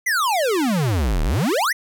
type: exponential two-way sweep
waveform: square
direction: down then up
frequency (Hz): 2093 to 35.35 to 2093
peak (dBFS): -18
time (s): 0.06-1.73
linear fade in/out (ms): 10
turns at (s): 1.23
effects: none